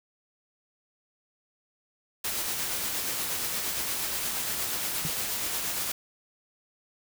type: noise with tremolo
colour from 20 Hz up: white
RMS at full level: -30 dBFS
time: 2.24-5.92 s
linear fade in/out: 5 ms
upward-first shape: sine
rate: 8.5 Hz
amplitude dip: 25%
type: tone with exponential decay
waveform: sine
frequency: 155.56 Hz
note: D#3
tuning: in tune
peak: -26 dBFS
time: 5.05-5.13 s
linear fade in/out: 0 ms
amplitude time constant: 16 ms
effects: none